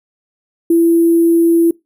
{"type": "tone with sample-and-hold", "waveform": "sine", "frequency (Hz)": 335, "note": "E4", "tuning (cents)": 28, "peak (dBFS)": -7, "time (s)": [0.7, 1.71], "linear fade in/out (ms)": 5, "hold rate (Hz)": 11025, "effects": ["noise-tail reverb RT60 0.2 s tail -23 dB re dry"]}